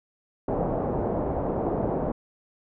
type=low-pass noise; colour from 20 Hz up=white; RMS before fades=-27 dBFS; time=0.48-2.12 s; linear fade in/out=5 ms; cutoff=710 Hz; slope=24 dB/octave; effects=none